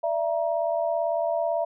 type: tone cluster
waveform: sine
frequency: 592 / 670 / 945 Hz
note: D5 / E5 / A#5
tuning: +14 / +28 / +23 cents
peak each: -29 / -24 / -33 dBFS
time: 0.03-1.65 s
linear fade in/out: 10 ms
effects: none